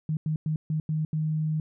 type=tone bursts at uneven times; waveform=sine; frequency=155.56 Hz; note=D#3; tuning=in tune; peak=-24 dBFS; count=6; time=0.09-0.17 / 0.26-0.36 / 0.46-0.56 / 0.7-0.8 / 0.89-1.05 / 1.13-1.6 s; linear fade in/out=2 ms; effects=none